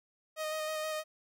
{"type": "tone with vibrato", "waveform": "sawtooth", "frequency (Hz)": 622, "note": "D#5", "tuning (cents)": -1, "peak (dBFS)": -30, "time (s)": [0.36, 1.04], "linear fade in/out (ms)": 50, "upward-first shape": "square", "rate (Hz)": 6.3, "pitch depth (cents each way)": 13, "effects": []}